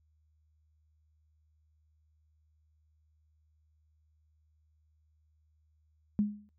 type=tone with exponential decay; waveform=sine; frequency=207.7 Hz; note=G#3; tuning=in tune; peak=-22 dBFS; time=6.19-6.49 s; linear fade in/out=0 ms; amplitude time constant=64 ms; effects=noise-tail reverb RT60 0.1 s tail -17 dB re dry + added 77 Hz sine -67 dBFS peak until 6.58 s

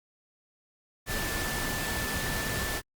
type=tone in noise; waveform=sine; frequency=1760 Hz; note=A6; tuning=in tune; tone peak=-36 dBFS; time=1.06-2.82 s; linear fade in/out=50 ms; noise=pink; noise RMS=-32 dBFS; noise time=1.06-2.82 s; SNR=-7 dB; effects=Opus 48 kbps

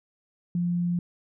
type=tone; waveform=sine; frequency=174.61 Hz; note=F3; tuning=in tune; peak=-23 dBFS; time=0.55-0.99 s; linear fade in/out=2 ms; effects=none

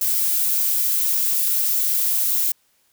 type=noise; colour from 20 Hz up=violet; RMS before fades=-20 dBFS; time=0.01-2.52 s; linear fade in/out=5 ms; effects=white hiss -63 dBFS RMS until 2.92 s

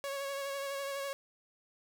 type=tone with vibrato; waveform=sawtooth; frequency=554.4 Hz; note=C#5; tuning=in tune; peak=-32 dBFS; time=0.04-1.13 s; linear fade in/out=0 ms; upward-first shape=sine; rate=12 Hz; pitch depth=24 cents each way; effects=none

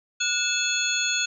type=tone cluster; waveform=sine; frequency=1455 / 2623 / 3422 / 4306 / 6670 Hz; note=F#6 / E7 / A7 / C8 / G#8; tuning=-29 / -9 / -49 / +49 / +7 cents; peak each=-29 / -27 / -30 / -30 / -28 dBFS; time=0.2-1.26 s; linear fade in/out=10 ms; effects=none

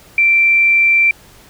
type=tone; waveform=sine; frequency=2349 Hz; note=D7; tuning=in tune; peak=-8 dBFS; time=0.18-1.11 s; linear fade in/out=2 ms; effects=pink hiss -44 dBFS RMS until 1.49 s

